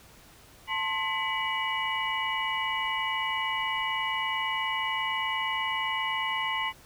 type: tone cluster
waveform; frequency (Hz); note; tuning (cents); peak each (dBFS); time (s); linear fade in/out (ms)
sine; 887 / 1056 / 2002 / 2274 / 2917; A5 / C6 / B6 / C#7 / F#7; +14 / +16 / +23 / +44 / -25; -34 / -33 / -32 / -36 / -34; 0.67-6.73; 50
effects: pink hiss -54 dBFS RMS until 6.85 s